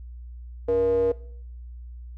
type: tone with band-pass filter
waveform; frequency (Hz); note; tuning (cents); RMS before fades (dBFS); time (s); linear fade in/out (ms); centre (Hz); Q
square; 95; F#2; +46; -22; 0.68-1.12; 5; 490; 9.2
effects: noise-tail reverb RT60 0.6 s tail -21 dB re dry + added 60 Hz sine -37 dBFS peak until 2.17 s